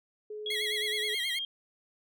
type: tone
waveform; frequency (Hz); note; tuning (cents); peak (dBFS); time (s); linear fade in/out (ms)
sine; 424; G#4; +36; -37; 0.3-1.15; 5
type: tone with pitch glide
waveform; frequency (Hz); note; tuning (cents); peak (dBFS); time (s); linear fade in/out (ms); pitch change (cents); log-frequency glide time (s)
sine; 3322 to 3216; G#7 to G7; 0 to +44; -32; 0.46-1.45; 2; -56; 1.05-1.18
type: tone with vibrato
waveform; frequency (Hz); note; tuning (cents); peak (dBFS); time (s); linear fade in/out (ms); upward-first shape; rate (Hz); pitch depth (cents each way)
30% pulse; 2031; B6; +48; -30; 0.5-1.39; 5; sine; 9.4; 120
effects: none